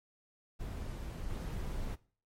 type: noise with level steps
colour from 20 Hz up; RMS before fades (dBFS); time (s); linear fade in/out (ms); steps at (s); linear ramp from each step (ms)
brown; -40 / -38; 0.59-1.96; 20; 1.3; 2
effects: noise-tail reverb RT60 0.4 s tail -19 dB re dry + MP3 64 kbps